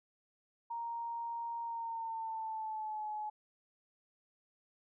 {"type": "tone with pitch glide", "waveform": "sine", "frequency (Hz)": [932.3, 850], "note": ["A#5", "G#5"], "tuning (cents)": [0, 40], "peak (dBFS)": -37, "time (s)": [0.7, 3.3], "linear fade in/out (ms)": 10, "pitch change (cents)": -160, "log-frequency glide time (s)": [1.62, 3.09], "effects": []}